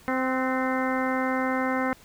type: harmonic tone with a mistuned harmonic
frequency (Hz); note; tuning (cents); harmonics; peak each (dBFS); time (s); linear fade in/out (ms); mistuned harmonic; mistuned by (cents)
260; C4; -11; 1 / 2 / 3 / 4 / 5 / 6 / 7 / 8; -27 / -30 / -32 / -33 / -34 / -35 / -35 / -36; 0.08-1.93; 0; 6; -44
effects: pink hiss -53 dBFS RMS until 2.04 s